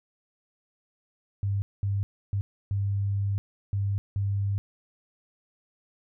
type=tone bursts at uneven times; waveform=sine; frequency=99.7 Hz; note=G2; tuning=30 cents sharp; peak=-24 dBFS; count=6; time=1.43-1.62 / 1.83-2.03 / 2.33-2.41 / 2.71-3.38 / 3.73-3.98 / 4.16-4.58 s; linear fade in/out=0 ms; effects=none